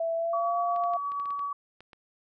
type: tone with pitch glide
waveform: sine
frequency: 662 to 698.5 Hz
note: E5 to F5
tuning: +7 to 0 cents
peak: -26 dBFS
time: 0-0.97 s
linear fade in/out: 5 ms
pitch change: +93 cents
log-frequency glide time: 0.16-0.58 s
type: tone with tremolo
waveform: sine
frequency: 1137 Hz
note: C#6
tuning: 44 cents sharp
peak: -28 dBFS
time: 0.33-1.53 s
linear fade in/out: 5 ms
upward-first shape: sine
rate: 8.4 Hz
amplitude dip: 25%
type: clicks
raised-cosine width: 0.3 ms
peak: -33 dBFS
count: 10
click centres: 0.762 / 0.838 / 0.936 / 1.119 / 1.199 / 1.257 / 1.306 / 1.393 / 1.806 / 1.932 s
effects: none